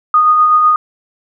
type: tone with tremolo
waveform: sine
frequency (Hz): 1235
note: D#6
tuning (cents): -13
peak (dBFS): -5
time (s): 0.14-0.76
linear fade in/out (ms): 2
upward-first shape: sine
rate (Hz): 8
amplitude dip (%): 30
effects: none